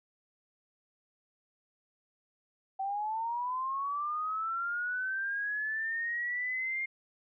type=linear sweep; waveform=sine; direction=up; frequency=764 to 2129 Hz; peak=-31 dBFS; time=2.79-6.86 s; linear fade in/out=10 ms; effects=none